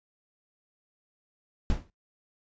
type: noise with exponential decay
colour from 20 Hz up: brown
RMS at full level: -23 dBFS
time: 1.7-1.9 s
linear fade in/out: 1 ms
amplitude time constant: 42 ms
effects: noise-tail reverb RT60 0.2 s tail -25 dB re dry + resampled to 16000 Hz